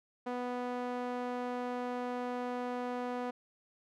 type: tone with band-pass filter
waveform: sawtooth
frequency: 246.9 Hz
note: B3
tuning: in tune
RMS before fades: -37 dBFS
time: 0.26-3.31 s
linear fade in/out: 10 ms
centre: 680 Hz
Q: 0.92
effects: none